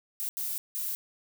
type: noise bursts at uneven times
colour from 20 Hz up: violet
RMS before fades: -33 dBFS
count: 3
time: 0.2-0.29 / 0.37-0.58 / 0.75-0.95 s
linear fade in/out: 0 ms
effects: none